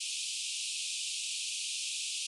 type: band-pass noise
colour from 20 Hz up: pink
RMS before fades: -37 dBFS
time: 0-2.27 s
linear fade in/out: 10 ms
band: 2500 to 10000 Hz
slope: 96 dB/octave
effects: none